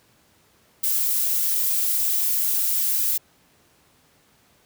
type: noise with flanger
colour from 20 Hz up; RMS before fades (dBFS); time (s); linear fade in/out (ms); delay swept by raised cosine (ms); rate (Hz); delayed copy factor
violet; -22; 0.83-3.18; 10; 1.1 to 4.9; 3.7; -0.5
effects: pink hiss -59 dBFS RMS until 4.65 s + high-pass 80 Hz 12 dB/octave